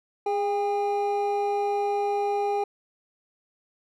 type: tone pair together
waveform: triangle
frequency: 410.8 / 805.2 Hz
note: G#4 / G5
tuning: -19 / +46 cents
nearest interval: octave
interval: 1165 cents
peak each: -24 dBFS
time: 0.26-2.64 s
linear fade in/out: 5 ms
effects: none